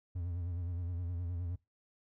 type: tone with vibrato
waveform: triangle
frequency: 87.31 Hz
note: F2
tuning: in tune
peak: -33 dBFS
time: 0.15-1.56 s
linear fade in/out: 10 ms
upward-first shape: sine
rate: 9.6 Hz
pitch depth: 67 cents each way
effects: noise-tail reverb RT60 0.2 s tail -21 dB re dry